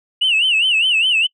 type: tone with vibrato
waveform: sine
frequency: 2821 Hz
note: F7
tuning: 17 cents sharp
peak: -11 dBFS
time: 0.21-1.27 s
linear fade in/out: 10 ms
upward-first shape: sine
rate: 4.9 Hz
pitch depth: 160 cents each way
effects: noise-tail reverb RT60 0.1 s tail -25 dB re dry + tanh soft clip ceiling -9 dBFS